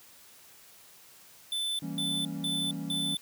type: tone bursts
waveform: square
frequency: 3520 Hz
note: A7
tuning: in tune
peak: -30 dBFS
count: 4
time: 1.52-3.17 s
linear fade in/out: 2 ms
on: 270 ms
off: 190 ms
type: chord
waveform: triangle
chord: E diminished seventh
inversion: none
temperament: equal with one note detuned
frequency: 164.81 / 196 / 229.9 / 277.2 Hz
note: E3 / G3 / Bb3 / Db4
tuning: 0 / 0 / -24 / 0 cents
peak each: -36 / -38 / -40 / -36 dBFS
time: 1.82-3.15 s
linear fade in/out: 5 ms
effects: white hiss -55 dBFS RMS until 3.21 s + high-pass 60 Hz 12 dB/octave